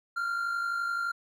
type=tone pair together; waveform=triangle; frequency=1385.3 / 1437 Hz; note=F6 / F6; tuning=-14 / +49 cents; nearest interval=minor second; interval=63 cents; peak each=-27 / -37 dBFS; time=0.16-1.12 s; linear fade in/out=10 ms; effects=none